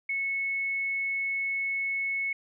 sine tone, 2200 Hz, C#7, 14 cents flat, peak -27 dBFS, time 0.09-2.33 s, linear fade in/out 5 ms, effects none

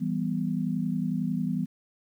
sine chord, E minor, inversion none, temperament equal, 164.81 / 196 / 246.9 Hz, E3 / G3 / B3, 0 / 0 / 0 cents, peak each -30 dBFS, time 0-1.66 s, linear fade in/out 20 ms, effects 10-bit

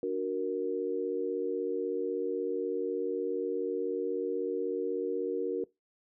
sine chord, D augmented, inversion none, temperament equal, 293.7 / 370 / 466.2 Hz, D4 / F#4 / A#4, 0 / 0 / 0 cents, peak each -37 / -33 / -32 dBFS, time 0.03-5.64 s, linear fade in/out 2 ms, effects noise-tail reverb RT60 0.2 s tail -22 dB re dry

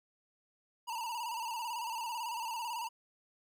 square tone with vibrato, 930 Hz, A#5, 4 cents flat, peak -37 dBFS, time 0.87-2.89 s, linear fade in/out 20 ms, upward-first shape square, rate 18 Hz, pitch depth 65 cents each way, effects none

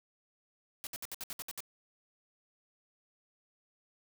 white noise bursts, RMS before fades -41 dBFS, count 9, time 0.84-1.605 s, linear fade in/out 0 ms, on 29 ms, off 63 ms, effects none

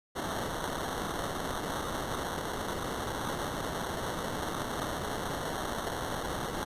violet noise with sample-and-hold, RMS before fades -35 dBFS, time 0.15-6.65 s, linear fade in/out 20 ms, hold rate 2450 Hz, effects resampled to 32000 Hz

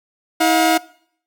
sawtooth tone pair together, 321.8 / 715.8 Hz, E4 / F5, -42 / +42 cents, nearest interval octave + major second, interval 1384 cents, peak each -12 dBFS, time 0.4-0.78 s, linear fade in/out 10 ms, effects noise-tail reverb RT60 0.6 s tail -21 dB re dry

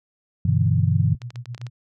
sine chord, E minor seventh, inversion first, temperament equal, 98 / 123.47 / 146.83 / 164.81 Hz, G2 / B2 / D3 / E3, 0 / 0 / 0 / 0 cents, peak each -20 / -21 / -23 / -23 dBFS, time 0.45-1.15 s, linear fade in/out 5 ms
sine tone with tremolo, 120.9 Hz, B2, 36 cents flat, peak -28 dBFS, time 1.1-1.7 s, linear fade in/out 5 ms, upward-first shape sine, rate 7.8 Hz, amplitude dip 100%
clicks, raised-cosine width 0.2 ms, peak -23 dBFS, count 8, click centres 1.218 / 1.305 / 1.358 / 1.457 / 1.547 / 1.579 / 1.615 / 1.667 s
effects none

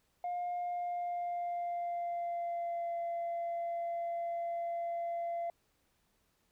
sine tone with pitch glide, 709 to 684.1 Hz, F5 to F5, +26 to -36 cents, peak -32 dBFS, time 0.24-5.5 s, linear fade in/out 2 ms, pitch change -62 cents, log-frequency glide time 0.54-2.97 s, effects tanh soft clip ceiling -32 dBFS + pink hiss -75 dBFS RMS until 6.51 s

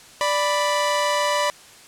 sawtooth tone pair together, 587.3 / 987.8 Hz, D5 / B5, 0 / 0 cents, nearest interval major sixth, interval 900 cents, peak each -18 dBFS, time 0.21-1.5 s, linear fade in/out 0 ms, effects white hiss -46 dBFS RMS until 1.87 s + low-pass 9000 Hz 12 dB/octave

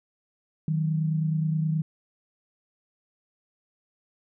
sine tone pair together, 156.5 / 185.98 Hz, D#3 / F#3, +10 / +9 cents, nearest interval minor third, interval 299 cents, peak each -23 / -32 dBFS, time 0.68-1.82 s, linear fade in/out 2 ms, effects none

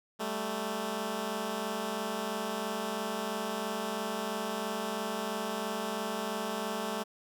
10% pulse tone pair together, 197 / 220 Hz, G3 / A3, +9 / 0 cents, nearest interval major second, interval 191 cents, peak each -29 / -26 dBFS, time 0.19-7.04 s, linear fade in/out 20 ms, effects none

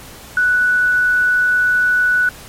sine tone, 1480 Hz, F#6, in tune, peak -11 dBFS, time 0.37-2.29 s, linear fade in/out 2 ms, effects pink hiss -37 dBFS RMS until 2.48 s + MP3 64 kbps

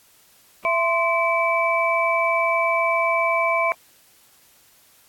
sine tone cluster, 667 / 1040 / 2304 Hz, E5 / C6 / D7, +20 / -11 / -34 cents, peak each -22 dBFS, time 0.65-3.72 s, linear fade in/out 0 ms, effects white hiss -55 dBFS RMS until 5.08 s + AAC 64 kbps

